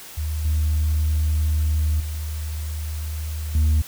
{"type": "tone with level steps", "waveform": "sine", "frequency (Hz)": 76.7, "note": "D#2", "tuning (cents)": -24, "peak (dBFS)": [-22, -16, -25, -12], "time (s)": [0.17, 3.82], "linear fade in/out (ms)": 10, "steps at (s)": [0.45, 2, 3.55], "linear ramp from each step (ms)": 2, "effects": ["tanh soft clip ceiling -14 dBFS", "white hiss -40 dBFS RMS until 3.87 s"]}